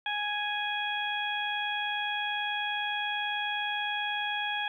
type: harmonic tone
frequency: 830.6 Hz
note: G#5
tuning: in tune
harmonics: 1 / 2 / 3 / 4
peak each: -34 / -34 / -36 / -35 dBFS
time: 0.06-4.68 s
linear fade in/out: 2 ms
effects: 11-bit